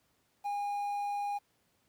triangle tone with quantisation, 815 Hz, G#5, 33 cents flat, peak -30 dBFS, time 0.44-1.39 s, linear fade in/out 20 ms, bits 10, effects pink hiss -73 dBFS RMS until 1.88 s + high-pass 80 Hz 12 dB/octave

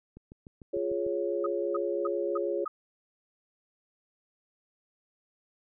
click train, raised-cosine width 3 ms, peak -34 dBFS, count 7, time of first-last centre 0.17-1.066 s, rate 6.7 Hz
sine chord, Db major, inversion first, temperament equal, 349.2 / 415.3 / 554.4 Hz, F4 / Ab4 / Db5, 0 / 0 / 0 cents, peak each -32 dBFS, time 0.73-2.65 s, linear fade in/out 10 ms
sine tone bursts, 1254 Hz, D#6, 13 cents sharp, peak -30 dBFS, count 5, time 1.44-2.68 s, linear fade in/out 5 ms, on 24 ms, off 280 ms
effects none

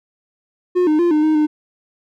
triangle tone with pitch steps, 359.7 / 306.3 / 347 / 304.2 / 311.2 / 303.6 Hz, F#4 / D#4 / F4 / D#4 / D#4 / D#4, -49 / -27 / -11 / -39 / 0 / -42 cents, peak -10 dBFS, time 0.75-1.47 s, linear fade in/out 20 ms, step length 120 ms, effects none

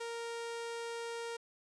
sawtooth tone, 465.3 Hz, A#4, 3 cents flat, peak -35 dBFS, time 0-1.37 s, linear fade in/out 10 ms, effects resampled to 22050 Hz + 11-bit

